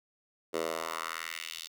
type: tone with high-pass filter sweep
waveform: 10% pulse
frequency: 81.6 Hz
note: E2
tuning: 17 cents flat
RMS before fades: -37 dBFS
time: 0.53-1.68 s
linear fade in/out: 20 ms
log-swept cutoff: 430 to 4000 Hz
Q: 1.9
effects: none